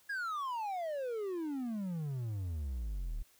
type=exponential sweep; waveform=triangle; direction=down; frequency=1681 to 34.65 Hz; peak=-33 dBFS; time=0.09-3.23 s; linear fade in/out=10 ms; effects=white hiss -66 dBFS RMS until 3.39 s